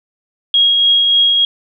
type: tone with tremolo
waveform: sine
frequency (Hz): 3284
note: G#7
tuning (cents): -20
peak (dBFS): -7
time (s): 0.54-1.45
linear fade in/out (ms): 2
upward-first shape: triangle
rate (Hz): 3.4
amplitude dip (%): 30
effects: none